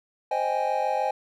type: chord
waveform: triangle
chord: Ab major seventh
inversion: first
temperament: equal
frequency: 523.3 / 622.3 / 784 / 830.6 Hz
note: C5 / Eb5 / G5 / Ab5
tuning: 0 / 0 / 0 / 0 cents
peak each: -28 / -28 / -27 / -25 dBFS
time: 0.31-1.11 s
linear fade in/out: 5 ms
effects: none